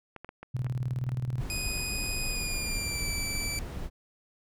clicks, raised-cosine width 0.5 ms, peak -27 dBFS, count 6, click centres 0.163 / 0.246 / 0.291 / 0.43 / 0.666 / 1.091 s
sine tone with tremolo, 125.5 Hz, B2, 28 cents sharp, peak -26 dBFS, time 0.54-1.42 s, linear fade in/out 10 ms, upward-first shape square, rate 19 Hz, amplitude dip 65%
brown noise, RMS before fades -35 dBFS, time 1.37-3.9 s, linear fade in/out 50 ms
15% pulse tone with pitch glide, 2489 to 2322 Hz, D#7 to D7, 0 to -20 cents, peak -25 dBFS, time 1.5-3.59 s, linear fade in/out 0 ms, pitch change -120 cents, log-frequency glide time 2.27-3.05 s
effects none

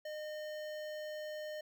square tone with notch filter, 610 Hz, D#5, 34 cents flat, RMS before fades -43 dBFS, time 0.05-1.61 s, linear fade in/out 5 ms, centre 10000 Hz, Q 0.7, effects none

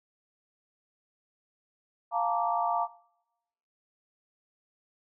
sine chord, Bb major seventh, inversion second, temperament just, 699.2 / 874.1 / 932.3 / 1165.4 Hz, F5 / A5 / Bb5 / D6, +2 / -12 / 0 / -14 cents, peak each -29 / -33 / -30 / -33 dBFS, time 2.11-2.88 s, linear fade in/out 50 ms, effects noise-tail reverb RT60 0.9 s tail -21 dB re dry

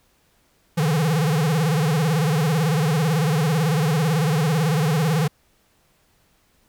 square tone with vibrato, 155.56 Hz, D#3, in tune, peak -18 dBFS, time 0.77-5.28 s, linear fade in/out 10 ms, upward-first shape sine, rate 18 Hz, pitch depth 170 cents each way, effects pink hiss -62 dBFS RMS until 6.68 s

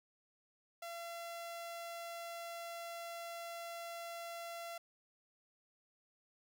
sawtooth tone, 680 Hz, F5, 46 cents flat, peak -40 dBFS, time 0.82-4.78 s, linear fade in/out 5 ms, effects none

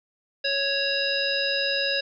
harmonic tone, 554.4 Hz, C#5, in tune, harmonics 1 / 3 / 5 / 7 / 9, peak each -29 / -29 / -29 / -29 / -29 dBFS, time 0.44-2.01 s, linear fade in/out 10 ms, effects none

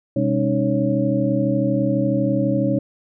sine tone cluster, 127.5 / 201.6 / 275.6 / 307.7 / 554 Hz, C3 / G3 / C#4 / D#4 / C#5, -44 / +49 / -10 / -19 / -1 cents, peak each -23 dBFS, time 0.16-2.79 s, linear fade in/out 5 ms, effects none

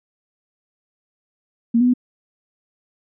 sine tone with pitch steps, 232.6 / 246.8 / 249 Hz, A#3 / B3 / B3, -4 / -1 / +14 cents, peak -12 dBFS, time 1.74-1.938 s, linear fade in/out 10 ms, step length 66 ms, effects none

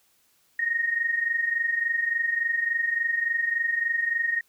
sine tone pair together, 1841.2 / 1864.7 Hz, A#6 / A#6, -22 / 0 cents, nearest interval unison, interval 22 cents, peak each -29 / -24 dBFS, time 0.59-4.41 s, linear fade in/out 5 ms, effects white hiss -65 dBFS RMS until 4.48 s

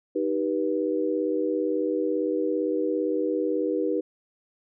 sine chord, Eb augmented, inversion none, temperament just, 311.1 / 388.9 / 486.1 Hz, Eb4 / G4 / B4, 0 / -14 / -28 cents, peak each -27 / -28 / -27 dBFS, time 0.15-4.01 s, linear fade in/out 10 ms, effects none

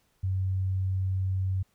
sine tone, 94.5 Hz, F#2, 37 cents sharp, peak -25 dBFS, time 0.23-1.63 s, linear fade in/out 10 ms, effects pink hiss -70 dBFS RMS until 1.74 s

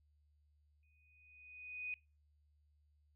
sine tone with exponential growth, 2489 Hz, D#7, in tune, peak -38 dBFS, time 0.83-1.94 s, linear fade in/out 1 ms, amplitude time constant 240 ms, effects noise-tail reverb RT60 0.3 s tail -23 dB re dry + added 74 Hz sine -70 dBFS peak until 3.15 s

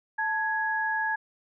sine tone pair together, 880 / 1667.5 Hz, A5 / G#6, 0 / +7 cents, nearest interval major seventh, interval 1107 cents, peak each -29 / -27 dBFS, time 0.18-1.16 s, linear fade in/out 10 ms, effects none

